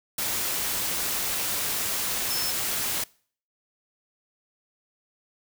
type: tone in noise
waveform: sine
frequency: 5274 Hz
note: E8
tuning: in tune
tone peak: -30 dBFS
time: 2.3-2.51 s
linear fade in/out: 5 ms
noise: white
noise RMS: -28 dBFS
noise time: 0.18-3.04 s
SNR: -5 dB
effects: noise-tail reverb RT60 0.5 s tail -24 dB re dry